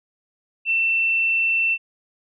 sine tone, 2685 Hz, E7, 31 cents sharp, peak -17 dBFS, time 0.65-1.78 s, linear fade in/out 50 ms, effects none

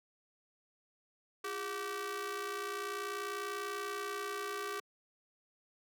sawtooth ring-modulated tone, 378.4 Hz, F#4, 39 cents sharp, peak -30 dBFS, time 1.44-4.8 s, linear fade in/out 5 ms, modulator 787 Hz, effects high-pass 200 Hz 12 dB/octave

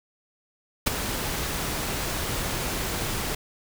pink noise with ADSR envelope, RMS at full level -19 dBFS, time 0.86-3.35 s, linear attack 12 ms, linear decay 15 ms, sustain -10 dB, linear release 5 ms, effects none

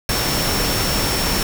sine tone in noise, 5440 Hz, F8, 46 cents flat, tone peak -25 dBFS, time 0.09-1.43 s, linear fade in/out 2 ms, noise pink, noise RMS -20 dBFS, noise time 0.09-1.43 s, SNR -8 dB, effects none

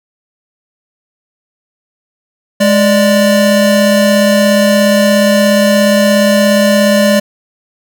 square tone pair together, 208.2 / 587.6 Hz, G#3 / D5, +5 / +1 cents, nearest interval octave + tritone, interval 1796 cents, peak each -10 dBFS, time 2.6-7.2 s, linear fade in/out 10 ms, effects none

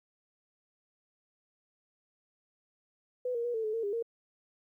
sine tone with pitch steps, 499.3 / 469.2 / 481.2 / 446.2 / 430.8 / 455.5 / 405.5 / 462.4 Hz, B4 / A#4 / B4 / A4 / A4 / A#4 / G#4 / A#4, +19 / +11 / -45 / +24 / -37 / -40 / -41 / -14 cents, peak -30 dBFS, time 3.25-4.026 s, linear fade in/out 5 ms, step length 97 ms, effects 12-bit

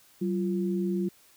sine tone pair together, 190 / 346.9 Hz, F#3 / F4, +46 / -12 cents, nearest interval minor seventh, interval 1042 cents, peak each -27 / -30 dBFS, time 0.21-1.09 s, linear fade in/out 10 ms, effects white hiss -59 dBFS RMS until 1.36 s

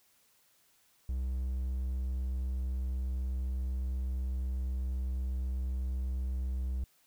triangle tone, 64 Hz, C2, 38 cents flat, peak -29 dBFS, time 1.09-6.84 s, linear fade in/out 0 ms, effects white hiss -68 dBFS RMS until 7.06 s

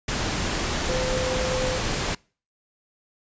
sine tone in noise, 513 Hz, C5, 34 cents flat, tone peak -26 dBFS, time 0.89-1.78 s, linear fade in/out 5 ms, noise pink, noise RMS -26 dBFS, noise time 0.08-2.15 s, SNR -3 dB, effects noise-tail reverb RT60 0.4 s tail -26 dB re dry + resampled to 16000 Hz

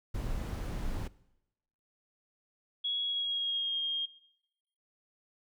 brown noise, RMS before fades -35 dBFS, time 0.14-1.08 s, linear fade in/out 10 ms
sine tone with pitch glide, 3338 to 3230 Hz, G#7 to G#7, +8 to -49 cents, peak -30 dBFS, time 2.84-4.06 s, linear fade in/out 10 ms, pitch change -57 cents, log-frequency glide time 3.01-3.79 s
effects noise-tail reverb RT60 0.9 s tail -21 dB re dry

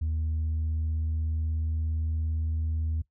sine tone with pitch glide, 78.8 to 79.44 Hz, D#2 to D#2, +23 to +37 cents, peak -24 dBFS, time 0.01-3.02 s, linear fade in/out 10 ms, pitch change +14 cents, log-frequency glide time 0.23-2.1 s, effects noise-tail reverb RT60 0.1 s tail -19 dB re dry + tanh soft clip ceiling -24 dBFS

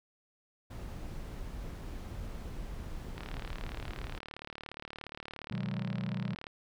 brown noise, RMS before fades -41 dBFS, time 0.7-4.19 s, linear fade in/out 10 ms
click train, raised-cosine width 0.3 ms, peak -26 dBFS, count 123, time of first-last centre 3.18-6.468 s, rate 37.1 Hz
triangle chord, G# minor seventh, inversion first, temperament equal, 123.47 / 155.56 / 185 / 207.7 Hz, B2 / D#3 / F#3 / G#3, 0 / 0 / 0 / 0 cents, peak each -36 / -38 / -35 / -38 dBFS, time 5.51-6.35 s, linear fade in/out 5 ms
effects none

